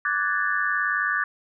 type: tone cluster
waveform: sine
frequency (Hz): 1168 / 1484 / 1669 / 1768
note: D6 / F#6 / G#6 / A6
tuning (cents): -10 / +5 / +8 / +8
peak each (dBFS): -27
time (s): 0.05-1.24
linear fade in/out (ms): 2
effects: none